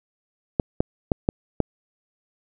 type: clicks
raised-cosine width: 2 ms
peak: -5 dBFS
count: 5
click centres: 0.598 / 0.805 / 1.118 / 1.289 / 1.603 s
effects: none